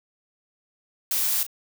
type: noise with echo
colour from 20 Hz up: blue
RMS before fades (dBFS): -24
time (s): 1.11-1.43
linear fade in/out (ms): 2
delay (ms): 36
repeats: 1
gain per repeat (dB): -12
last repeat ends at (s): 1.466
effects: none